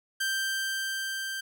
sawtooth tone with level ramp, 1570 Hz, G6, 2 cents sharp, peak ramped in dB -23 to -29 dBFS, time 0.2-1.41 s, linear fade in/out 10 ms, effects none

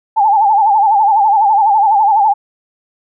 sine tone with vibrato, 838 Hz, G#5, 15 cents sharp, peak -7 dBFS, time 0.16-2.34 s, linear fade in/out 20 ms, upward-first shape sine, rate 12 Hz, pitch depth 110 cents each way, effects none

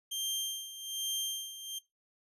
sawtooth tone with tremolo, 3170 Hz, G7, 19 cents sharp, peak -28 dBFS, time 0.11-1.79 s, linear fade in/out 10 ms, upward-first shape sine, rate 1.2 Hz, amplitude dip 75%, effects noise-tail reverb RT60 0.2 s tail -20 dB re dry + resampled to 32000 Hz

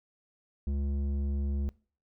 square tone with low-pass filter, 70.2 Hz, C#2, 22 cents sharp, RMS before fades -31 dBFS, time 0.67-1.69 s, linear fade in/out 0 ms, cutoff 240 Hz, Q 0.95, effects noise-tail reverb RT60 0.4 s tail -22 dB re dry

